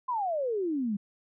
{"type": "exponential sweep", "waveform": "sine", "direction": "down", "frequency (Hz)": [1046.5, 194], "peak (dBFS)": -27, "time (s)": [0.08, 0.97], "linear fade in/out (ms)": 10, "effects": []}